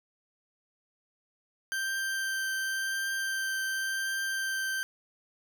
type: tone with vibrato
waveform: 40% pulse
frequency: 1568 Hz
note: G6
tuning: in tune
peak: -29 dBFS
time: 1.72-4.83 s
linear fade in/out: 0 ms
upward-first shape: triangle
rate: 0.92 Hz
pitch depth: 10 cents each way
effects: none